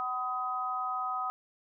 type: harmonic tone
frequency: 251.5 Hz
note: B3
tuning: 32 cents sharp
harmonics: 3 / 4 / 5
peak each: -36 / -41 / -32 dBFS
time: 0-1.3 s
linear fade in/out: 0 ms
effects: none